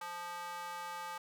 square tone with high-pass filter, 174.61 Hz, F3, in tune, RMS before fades -43 dBFS, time 0.01-1.18 s, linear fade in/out 5 ms, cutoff 1000 Hz, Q 3.4, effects none

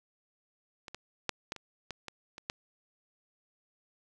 clicks, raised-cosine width 0.2 ms, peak -26 / -24 / -12 / -18 / -27 / -21 / -23 / -27 / -16 dBFS, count 9, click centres 0.882 / 0.946 / 1.293 / 1.521 / 1.563 / 1.907 / 2.083 / 2.381 / 2.499 s, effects none

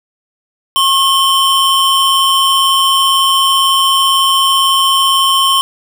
square tone pair together, 1082 / 3068 Hz, C#6 / G7, -42 / -38 cents, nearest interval octave + tritone, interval 1804 cents, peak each -12 dBFS, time 0.76-5.61 s, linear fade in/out 0 ms, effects none

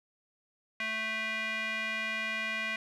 square tone with band-pass filter, 220 Hz, A3, in tune, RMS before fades -34 dBFS, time 0.8-2.76 s, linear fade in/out 2 ms, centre 2200 Hz, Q 4.1, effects none

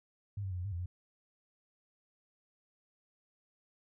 sine tone with pitch steps, 101.2 / 95.8 / 90.6 / 89.2 / 101.2 / 86.1 / 89.6 Hz, G#2 / G2 / F#2 / F2 / G#2 / F2 / F2, -44 / -39 / -36 / +37 / -44 / -24 / +45 cents, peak -35 dBFS, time 0.37-0.86 s, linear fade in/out 5 ms, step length 70 ms, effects none

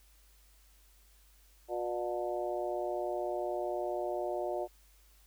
harmonic tone with a mistuned harmonic, 120 Hz, B2, 49 cents flat, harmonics 3 / 4 / 5 / 6 / 7, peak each -37 / -43 / -36 / -39 / -46 dBFS, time 1.68-4.68 s, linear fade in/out 50 ms, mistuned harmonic 7, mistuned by +89 cents, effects added 50 Hz sine -61 dBFS peak until 5.26 s + white hiss -66 dBFS RMS until 5.26 s

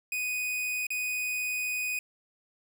45% pulse tone with dropouts, 2489 Hz, D#7, in tune, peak -29 dBFS, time 0.12-1.99 s, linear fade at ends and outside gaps 2 ms, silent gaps 0.868-0.904 s, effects none

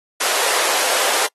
pink high-pass noise, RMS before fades -19 dBFS, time 0.2-1.27 s, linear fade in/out 10 ms, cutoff 470 Hz, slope 24 dB/octave, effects noise-tail reverb RT60 0.1 s tail -25 dB re dry + AAC 32 kbps

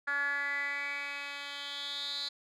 10% pulse tone with band-pass filter sweep, 284.1 Hz, C#4, 43 cents sharp, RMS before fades -36 dBFS, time 0.07-2.29 s, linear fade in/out 10 ms, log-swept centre 1600 to 4100 Hz, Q 7.5, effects none

